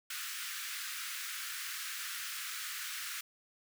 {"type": "high-pass noise", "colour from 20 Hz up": "pink", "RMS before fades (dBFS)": -41, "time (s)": [0.1, 3.21], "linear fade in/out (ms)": 5, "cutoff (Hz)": 1300, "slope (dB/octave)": 48, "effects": []}